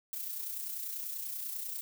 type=noise with amplitude modulation; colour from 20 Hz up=violet; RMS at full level=-37 dBFS; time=0.13-1.81 s; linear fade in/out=0 ms; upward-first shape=sine; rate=30.2 Hz; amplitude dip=45%; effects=none